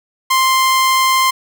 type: tone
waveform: sawtooth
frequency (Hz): 1048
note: C6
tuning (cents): +2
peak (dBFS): -7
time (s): 0.3-1.31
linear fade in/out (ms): 10
effects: none